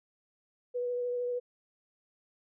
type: tone with vibrato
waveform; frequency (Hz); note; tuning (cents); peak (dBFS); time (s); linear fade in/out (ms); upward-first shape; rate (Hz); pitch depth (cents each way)
sine; 489.8; B4; -14; -30; 0.74-1.4; 20; triangle; 13; 16
effects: none